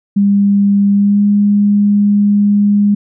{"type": "tone with pitch glide", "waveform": "sine", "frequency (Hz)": [200.8, 204.5], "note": ["G3", "G#3"], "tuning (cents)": [42, -26], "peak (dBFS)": -7, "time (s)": [0.16, 2.95], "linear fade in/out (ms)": 10, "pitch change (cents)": 32, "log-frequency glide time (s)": [0.93, 1.24], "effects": []}